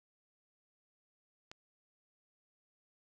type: click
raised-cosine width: 0.2 ms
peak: -30 dBFS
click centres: 1.515 s
effects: none